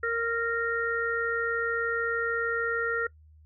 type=harmonic tone; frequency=463.3 Hz; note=A#4; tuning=11 cents flat; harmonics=1 / 3 / 4; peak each=-30 / -29 / -32 dBFS; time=0.03-3.07 s; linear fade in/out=5 ms; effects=noise-tail reverb RT60 0.1 s tail -22 dB re dry + added 77 Hz sine -52 dBFS peak until 3.45 s